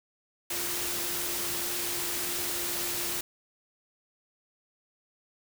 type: tone in noise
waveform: sine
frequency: 349.2 Hz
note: F4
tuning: in tune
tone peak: -42 dBFS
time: 0.5-3.21 s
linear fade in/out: 5 ms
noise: white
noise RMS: -32 dBFS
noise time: 0.5-3.21 s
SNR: -13 dB
effects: none